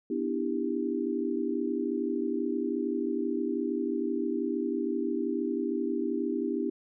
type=chord; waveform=sine; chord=E minor seventh; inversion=second; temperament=just; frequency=247.2 / 296.7 / 329.6 / 395.6 Hz; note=B3 / D4 / E4 / G4; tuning=+2 / +18 / 0 / +16 cents; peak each=-33 dBFS; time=0.1-6.7 s; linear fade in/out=5 ms; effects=none